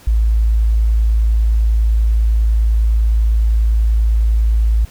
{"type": "tone", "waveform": "sine", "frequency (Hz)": 55, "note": "A1", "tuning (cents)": 0, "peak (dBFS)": -10, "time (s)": [0.07, 4.85], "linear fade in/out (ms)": 5, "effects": ["pink hiss -44 dBFS RMS until 4.9 s"]}